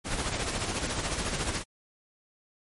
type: noise with tremolo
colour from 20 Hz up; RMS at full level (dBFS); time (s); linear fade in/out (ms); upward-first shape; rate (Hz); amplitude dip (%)
pink; -29; 0.04-1.64; 50; sine; 14; 50
effects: MP3 48 kbps